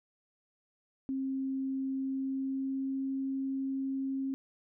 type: tone with pitch glide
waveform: sine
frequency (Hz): 267.1 to 268.8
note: C4 to C4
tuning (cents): +36 to +47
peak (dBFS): -31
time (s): 1.09-4.34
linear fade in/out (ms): 0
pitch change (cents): +11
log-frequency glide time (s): 1.94-3.09
effects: none